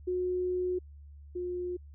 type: tone pair in turn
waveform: sine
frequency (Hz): 363.3 / 357.1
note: F#4 / F4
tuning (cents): -32 / +39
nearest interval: unison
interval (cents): 29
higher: first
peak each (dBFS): -28 / -32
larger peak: first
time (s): 0.07-0.79 / 1.35-1.77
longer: first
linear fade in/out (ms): 10
effects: added 72 Hz sine -47 dBFS peak until 1.94 s